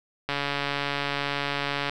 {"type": "click train", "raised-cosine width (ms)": 0.3, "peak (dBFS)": -11, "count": 229, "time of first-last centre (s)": [0.29, 1.896], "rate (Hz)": 142, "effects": []}